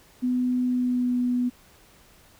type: tone with pitch glide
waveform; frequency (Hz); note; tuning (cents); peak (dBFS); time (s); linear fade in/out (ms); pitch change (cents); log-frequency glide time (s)
sine; 250 to 246.7; B3 to B3; +21 to -2; -21; 0.22-1.5; 20; -23; 0.66-1.17
effects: pink hiss -55 dBFS RMS until 2.39 s